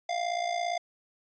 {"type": "tone with amplitude modulation", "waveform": "square", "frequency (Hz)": 698.5, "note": "F5", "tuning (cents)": 0, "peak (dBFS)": -26, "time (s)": [0.09, 0.78], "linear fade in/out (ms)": 5, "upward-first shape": "sine", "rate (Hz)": 57.6, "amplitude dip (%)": 70, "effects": ["resampled to 16000 Hz"]}